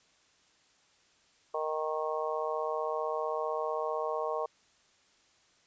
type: harmonic tone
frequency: 155.56 Hz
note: D#3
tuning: in tune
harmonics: 3 / 4 / 5 / 6 / 7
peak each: -35 / -35 / -39 / -40 / -37 dBFS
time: 1.54-4.46 s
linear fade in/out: 5 ms
effects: white hiss -66 dBFS RMS until 5.66 s + resampled to 16000 Hz